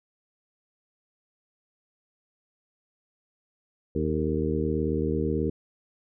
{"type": "harmonic tone with a mistuned harmonic", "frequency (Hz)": 78.4, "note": "D#2", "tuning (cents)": 14, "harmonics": [1, 2, 3, 4, 5, 6], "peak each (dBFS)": [-31, -31, -31, -31, -31, -31], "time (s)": [3.95, 5.5], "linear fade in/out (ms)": 5, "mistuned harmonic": 6, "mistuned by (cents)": -38, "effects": []}